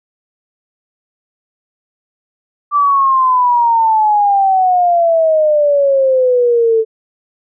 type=exponential sweep; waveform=sine; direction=down; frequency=1174.7 to 440 Hz; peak=-8 dBFS; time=2.71-6.85 s; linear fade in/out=50 ms; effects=none